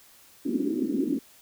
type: band-pass noise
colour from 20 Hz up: pink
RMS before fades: -27 dBFS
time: 0.45-1.19 s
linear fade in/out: 10 ms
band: 230 to 350 Hz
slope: 48 dB/octave
effects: white hiss -55 dBFS RMS until 1.41 s